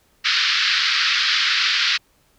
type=band-pass noise; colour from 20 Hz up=white; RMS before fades=-19 dBFS; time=0.24-1.98 s; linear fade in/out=20 ms; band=1300 to 4900 Hz; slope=48 dB/octave; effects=pink hiss -60 dBFS RMS until 2.38 s